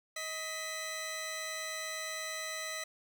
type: tone pair together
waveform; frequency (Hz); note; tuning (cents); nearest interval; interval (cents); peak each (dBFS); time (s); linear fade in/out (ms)
15% pulse; 630.4 / 2000; D#5 / B6; +23 / +21; octave + minor sixth; 1998; -35 / -33; 0.16-2.84; 5
effects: none